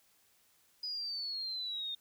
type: exponential sweep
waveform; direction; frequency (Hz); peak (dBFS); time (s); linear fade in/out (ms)
sine; down; 4982 to 3648; -36; 0.83-1.95; 5
effects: white hiss -69 dBFS RMS until 2 s